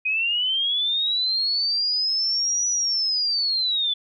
sine linear two-way sweep, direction up then down, 2491 to 5910 to 3450 Hz, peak -20 dBFS, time 0.05-3.94 s, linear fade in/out 10 ms, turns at 2.69 s, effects none

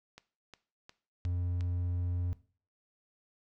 click train, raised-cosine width 0.2 ms, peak -31 dBFS, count 5, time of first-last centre 0.18-1.609 s, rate 2.8 Hz
triangle tone, 88.5 Hz, F2, 23 cents sharp, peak -28 dBFS, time 1.25-2.33 s, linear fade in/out 0 ms
effects noise-tail reverb RT60 0.4 s tail -17 dB re dry

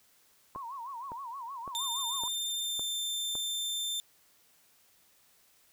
sine tone with vibrato, 1013 Hz, B5, 44 cents sharp, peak -38 dBFS, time 0.55-2.28 s, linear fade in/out 0 ms, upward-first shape sine, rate 6.4 Hz, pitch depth 180 cents each way
click train, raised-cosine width 1 ms, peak -29 dBFS, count 6, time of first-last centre 0.56-3.353 s, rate 1.79 Hz
sawtooth tone with pitch glide, 3594 to 3573 Hz, A7 to A7, +36 to +26 cents, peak -29 dBFS, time 1.75-4 s, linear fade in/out 0 ms, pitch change -10 cents, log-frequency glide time 2.6-2.8 s
effects white hiss -65 dBFS RMS until 5.72 s

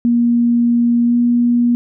sine tone with pitch glide, 237.3 to 239.9 Hz, A#3 to A#3, +31 to +50 cents, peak -10 dBFS, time 0.05-1.75 s, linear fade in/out 0 ms, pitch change +19 cents, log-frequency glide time 1.05-1.15 s, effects none

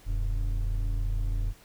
triangle tone pair together, 40.68 / 95.7 Hz, E1 / G2, -22 / -41 cents, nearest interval octave + minor third, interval 1481 cents, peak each -24 / -32 dBFS, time 0.05-1.54 s, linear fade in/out 50 ms, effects pink hiss -56 dBFS RMS until 1.64 s

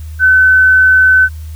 sine tone, 1518 Hz, F#6, 44 cents sharp, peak -4 dBFS, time 0.19-1.29 s, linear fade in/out 50 ms, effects added 78 Hz sine -23 dBFS peak until 1.55 s + white hiss -44 dBFS RMS until 1.55 s

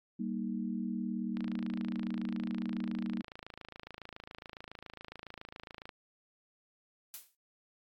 sine chord, Eb major, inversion first, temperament just, 194.45 / 233.3 / 311.1 Hz, G3 / Bb3 / Eb4, -14 / +2 / 0 cents, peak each -37 / -36 / -42 dBFS, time 0.19-3.22 s, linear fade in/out 10 ms
click train, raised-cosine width 0.3 ms, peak -29 dBFS, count 124, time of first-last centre 1.37-5.892 s, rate 27.2 Hz
blue noise with exponential decay, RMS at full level -40 dBFS, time 7.14-7.35 s, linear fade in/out 0 ms, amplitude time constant 45 ms
effects AAC 64 kbps

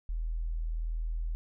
sine tone, 40.65 Hz, E1, 23 cents flat, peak -30 dBFS, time 0.09-1.35 s, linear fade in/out 0 ms, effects none

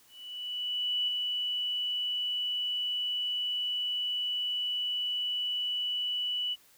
sine tone with ADSR envelope, 2960 Hz, F#7, in tune, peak -26 dBFS, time 0.08-6.56 s, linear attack 1000 ms, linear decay 4 ms, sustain -3 dB, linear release 35 ms, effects white hiss -61 dBFS RMS until 6.77 s

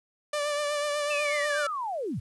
sawtooth tone with vibrato, 587.3 Hz, D5, in tune, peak -23 dBFS, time 0.33-1.67 s, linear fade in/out 5 ms, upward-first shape triangle, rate 8.1 Hz, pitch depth 36 cents each way
sine linear sweep, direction down, 2690 to 77.78 Hz, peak -29 dBFS, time 1.1-2.2 s, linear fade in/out 10 ms
effects resampled to 24000 Hz + 10-bit

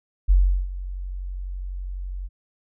sine tone with ADSR envelope, 46 Hz, F#1, 9 cents flat, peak -11 dBFS, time 0.28-2.29 s, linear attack 23 ms, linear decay 370 ms, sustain -17 dB, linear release 36 ms, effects none

